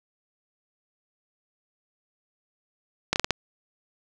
slowing click train, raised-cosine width 0.2 ms, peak -4 dBFS, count 5, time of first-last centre 3.13-3.307 s, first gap 29 ms, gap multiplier 1.29, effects none

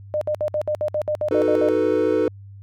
sine tone bursts, 605 Hz, D#5, 49 cents flat, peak -19 dBFS, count 12, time 0.14-1.687 s, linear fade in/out 0 ms, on 73 ms, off 61 ms
triangle chord, B dominant seventh, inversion first, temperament equal, 311.1 / 370 / 440 / 493.9 Hz, D#4 / F#4 / A4 / B4, 0 / 0 / 0 / 0 cents, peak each -21 / -23 / -19 / -20 dBFS, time 1.31-2.28 s, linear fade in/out 2 ms
effects added 99 Hz sine -38 dBFS peak until 2.62 s

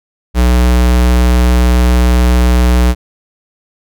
square tone, 61.2 Hz, B1, 15 cents flat, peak -7 dBFS, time 0.34-2.95 s, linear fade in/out 50 ms, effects none

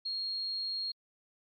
sine tone, 4264 Hz, C8, 32 cents sharp, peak -33 dBFS, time 0.05-0.92 s, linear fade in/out 10 ms, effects Opus 48 kbps

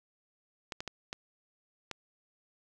clicks, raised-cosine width 0.2 ms, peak -20 dBFS, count 5, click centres 0.722 / 0.805 / 0.877 / 1.129 / 1.913 s, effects none

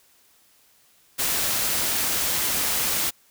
white noise, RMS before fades -24 dBFS, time 1.18-3.11 s, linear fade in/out 20 ms, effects white hiss -59 dBFS RMS until 3.3 s

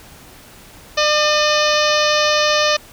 harmonic tone with a mistuned harmonic, 601 Hz, D5, 40 cents sharp, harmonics 1 / 2 / 3 / 4 / 5 / 6 / 7 / 8 / 9 / 10, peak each -17 / -20 / -22 / -23 / -24 / -25 / -25 / -26 / -27 / -27 dBFS, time 0.97-2.77 s, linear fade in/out 10 ms, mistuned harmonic 4, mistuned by +59 cents, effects pink hiss -42 dBFS RMS until 2.92 s

